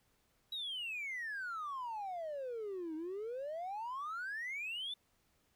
triangle exponential two-way sweep, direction down then up, 3913 to 307.1 to 3582 Hz, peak -36 dBFS, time 0.52-4.94 s, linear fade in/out 5 ms, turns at 2.95 s, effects tanh soft clip ceiling -35 dBFS + pink hiss -75 dBFS RMS until 5.55 s

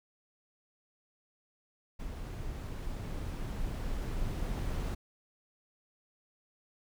brown noise with level ramp, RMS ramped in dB -40 to -33 dBFS, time 1.99-4.95 s, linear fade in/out 10 ms, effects none

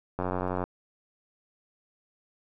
click train, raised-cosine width 1 ms, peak -16 dBFS, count 42, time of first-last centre 0.19-0.64 s, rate 91.2 Hz, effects none

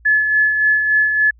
sine tone with tremolo, 1717 Hz, A6, 43 cents flat, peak -10 dBFS, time 0.05-1.31 s, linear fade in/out 10 ms, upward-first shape sine, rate 3.5 Hz, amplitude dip 45%, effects added 58 Hz sine -45 dBFS peak until 1.39 s

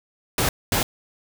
pink noise bursts at uneven times, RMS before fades -21 dBFS, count 2, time 0.38-0.49 / 0.72-0.83 s, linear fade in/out 2 ms, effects none

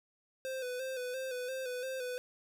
square tone with vibrato, 511 Hz, C5, 41 cents flat, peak -37 dBFS, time 0.45-2.18 s, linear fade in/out 0 ms, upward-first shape square, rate 2.9 Hz, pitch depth 45 cents each way, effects 13-bit

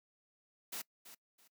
white noise with echo, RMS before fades -42 dBFS, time 0.72-0.82 s, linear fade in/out 10 ms, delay 330 ms, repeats 2, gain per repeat -12 dB, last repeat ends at 1.48 s, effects noise-tail reverb RT60 0.1 s tail -23 dB re dry + high-pass 200 Hz 12 dB/octave

